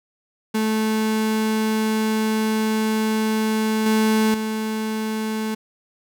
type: tone with level steps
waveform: 35% pulse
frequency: 218.2 Hz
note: A3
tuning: 14 cents flat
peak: -17 / -14 / -21 dBFS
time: 0.54-5.55 s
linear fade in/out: 10 ms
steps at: 3.86 / 4.34 s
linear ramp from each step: 2 ms
effects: none

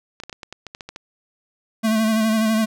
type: clicks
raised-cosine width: 0.2 ms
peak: -17 dBFS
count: 11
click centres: 0.201 / 0.236 / 0.296 / 0.328 / 0.432 / 0.526 / 0.667 / 0.749 / 0.808 / 0.89 / 0.961 s
type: tone with vibrato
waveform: square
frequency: 220 Hz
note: A3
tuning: in tune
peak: -17 dBFS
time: 1.83-2.66 s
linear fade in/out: 20 ms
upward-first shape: sine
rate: 12 Hz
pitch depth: 35 cents each way
effects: none

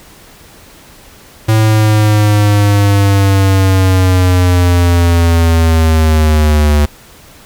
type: linear sweep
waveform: square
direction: down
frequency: 110.3 to 73.42 Hz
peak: -7 dBFS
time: 1.48-6.86 s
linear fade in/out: 10 ms
effects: pink hiss -39 dBFS RMS until 7.45 s

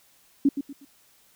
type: tone with echo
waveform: sine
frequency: 279.4 Hz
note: C#4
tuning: 14 cents sharp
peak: -15 dBFS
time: 0.45-0.49 s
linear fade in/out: 5 ms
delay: 120 ms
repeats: 3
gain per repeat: -10 dB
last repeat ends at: 0.85 s
effects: white hiss -60 dBFS RMS until 1.35 s

